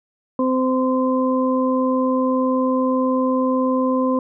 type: harmonic tone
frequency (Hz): 258.3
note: C4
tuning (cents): -22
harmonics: 1 / 2 / 4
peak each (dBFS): -18 / -21 / -24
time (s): 0.39-4.19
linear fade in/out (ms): 2
effects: none